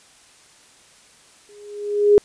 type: tone with exponential growth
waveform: sine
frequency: 412.4 Hz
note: G#4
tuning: 12 cents flat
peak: -6 dBFS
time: 1.49-2.18 s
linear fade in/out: 0 ms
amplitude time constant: 150 ms
effects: white hiss -51 dBFS RMS until 2.24 s + resampled to 22050 Hz